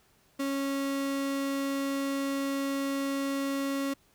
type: tone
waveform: 35% pulse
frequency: 275.5 Hz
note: C#4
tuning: 11 cents flat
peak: -27 dBFS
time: 0.39-3.94 s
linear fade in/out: 10 ms
effects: pink hiss -65 dBFS RMS until 4.14 s